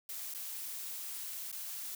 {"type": "noise with dropouts", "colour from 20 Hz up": "blue", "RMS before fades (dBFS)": -42, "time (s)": [0.09, 1.95], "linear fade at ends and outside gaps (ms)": 2, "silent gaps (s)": [[0.339, 0.347], [1.516, 1.526]], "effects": []}